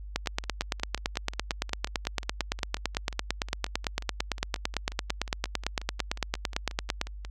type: two click trains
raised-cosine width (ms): 0.2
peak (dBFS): -9 / -23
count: 62 / 40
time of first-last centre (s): 0.16-7.014 / 0.26-7.249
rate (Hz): 8.9 / 5.58
effects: added 50 Hz sine -38 dBFS peak until 7.3 s